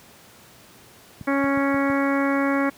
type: clicks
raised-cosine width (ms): 5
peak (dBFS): -21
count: 5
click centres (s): 1.212 / 1.441 / 1.574 / 1.744 / 1.899
type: harmonic tone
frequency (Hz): 277.2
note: C#4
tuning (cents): 0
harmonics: 1 / 2 / 3 / 4 / 5 / 6 / 7 / 8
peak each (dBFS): -21 / -26 / -32 / -29 / -31 / -32 / -33 / -33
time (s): 1.27-2.7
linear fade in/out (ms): 10
effects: pink hiss -49 dBFS RMS until 2.77 s + high-pass 100 Hz 12 dB/octave